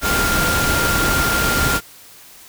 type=tone in noise; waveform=sine; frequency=1396.9 Hz; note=F6; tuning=in tune; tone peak=-19 dBFS; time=0.01-1.81 s; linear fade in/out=50 ms; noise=pink; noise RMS=-19 dBFS; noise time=0.01-1.81 s; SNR=-3 dB; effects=white hiss -43 dBFS RMS until 2.48 s